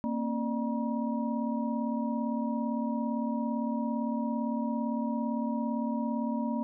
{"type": "tone cluster", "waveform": "sine", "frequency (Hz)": [231.8, 269.5, 597, 954], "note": ["A#3", "C#4", "D5", "A#5"], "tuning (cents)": [-10, -49, 28, 40], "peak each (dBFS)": [-30, -35, -39, -38], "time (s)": [0.04, 6.63], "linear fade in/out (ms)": 0, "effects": []}